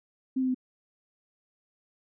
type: tone with pitch steps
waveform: sine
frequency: 261.6 / 258.3 / 255 Hz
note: C4 / C4 / C4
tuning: 0 / -22 / -44 cents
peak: -24 dBFS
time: 0.36-0.546 s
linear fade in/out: 10 ms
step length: 62 ms
effects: none